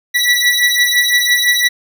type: beating tone pair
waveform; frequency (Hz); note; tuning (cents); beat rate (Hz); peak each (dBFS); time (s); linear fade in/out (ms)
25% pulse; 1950 / 1955.9; B6 / B6; -23 / -17; 5.9; -10; 0.14-1.69; 20
effects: none